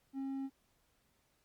sine tone with hard clipping, 270.2 Hz, C#4, 44 cents flat, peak -38 dBFS, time 0.13-0.5 s, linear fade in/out 50 ms, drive 3 dB, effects pink hiss -75 dBFS RMS until 1.44 s + Opus 48 kbps

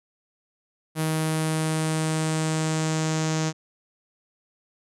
sawtooth tone with low-pass filter sweep, 157.9 Hz, D#3, 26 cents sharp, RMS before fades -25 dBFS, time 0.95-3.53 s, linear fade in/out 50 ms, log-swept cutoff 11000 to 6600 Hz, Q 3.4, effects none

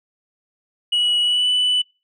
sine tone with pitch glide, 2926 to 2982 Hz, F#7 to F#7, -20 to +13 cents, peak -13 dBFS, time 0.92-1.82 s, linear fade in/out 10 ms, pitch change +33 cents, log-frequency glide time 1.22-1.49 s, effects noise-tail reverb RT60 0.3 s tail -26 dB re dry + tanh soft clip ceiling -14 dBFS

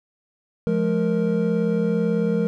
triangle tone cluster, 174.5 / 212.5 / 466.3 Hz, F3 / G#3 / A#4, -1 / +40 / +1 cents, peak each -21 dBFS, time 0.67-2.47 s, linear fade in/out 0 ms, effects none

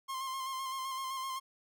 45% pulse tone with vibrato, 1059 Hz, C6, 21 cents sharp, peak -36 dBFS, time 0.08-1.4 s, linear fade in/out 20 ms, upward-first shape square, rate 7.8 Hz, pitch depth 25 cents each way, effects none

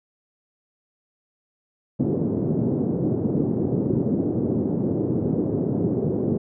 white band-pass noise, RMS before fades -23 dBFS, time 1.99-6.38 s, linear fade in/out 10 ms, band 110 to 380 Hz, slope 24 dB/octave, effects none

